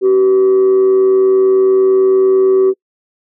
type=tone with amplitude modulation; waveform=sine; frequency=381.1 Hz; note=G4; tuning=49 cents flat; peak=-3 dBFS; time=0.01-2.74 s; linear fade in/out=50 ms; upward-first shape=sine; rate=109 Hz; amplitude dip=40%; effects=noise-tail reverb RT60 0.1 s tail -26 dB re dry + tanh soft clip ceiling -5 dBFS